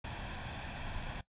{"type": "noise with comb filter", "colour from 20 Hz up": "pink", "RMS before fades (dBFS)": -41, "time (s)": [0.04, 1.21], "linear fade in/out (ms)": 5, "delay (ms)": 1.2, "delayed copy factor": 0.55, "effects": ["noise-tail reverb RT60 0.1 s tail -17 dB re dry", "resampled to 8000 Hz"]}